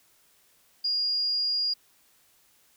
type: tone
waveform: sine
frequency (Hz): 4843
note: D#8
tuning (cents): -48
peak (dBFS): -24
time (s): 0.84-1.74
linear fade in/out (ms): 10
effects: white hiss -63 dBFS RMS until 2.76 s